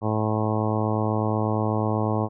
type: harmonic tone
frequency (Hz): 108.2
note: A2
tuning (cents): -29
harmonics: 1 / 2 / 3 / 4 / 5 / 6 / 7 / 8 / 9 / 10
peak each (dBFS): -25 / -28 / -30 / -31 / -32 / -33 / -33 / -34 / -35 / -35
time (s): 0.01-2.29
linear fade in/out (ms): 50
effects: none